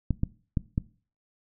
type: clicks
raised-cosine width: 5 ms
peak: -12 dBFS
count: 4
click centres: 0.107 / 0.234 / 0.572 / 0.779 s
effects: noise-tail reverb RT60 0.4 s tail -20 dB re dry